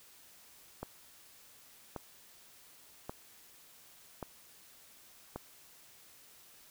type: click train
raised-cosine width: 1 ms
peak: -25 dBFS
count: 5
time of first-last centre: 0.83-5.36 s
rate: 0.883 Hz
effects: white hiss -59 dBFS RMS until 6.7 s